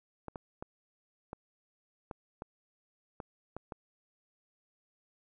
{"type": "clicks", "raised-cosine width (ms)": 1, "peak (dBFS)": -26, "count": 9, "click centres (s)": [0.283, 0.358, 0.625, 1.331, 2.112, 2.421, 3.202, 3.566, 3.722], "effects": []}